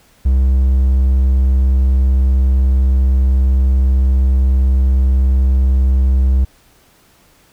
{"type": "tone", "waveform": "triangle", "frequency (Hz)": 65.41, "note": "C2", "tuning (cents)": 0, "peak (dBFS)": -7, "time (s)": [0.25, 6.45], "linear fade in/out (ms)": 10, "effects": ["pink hiss -51 dBFS RMS until 7.52 s"]}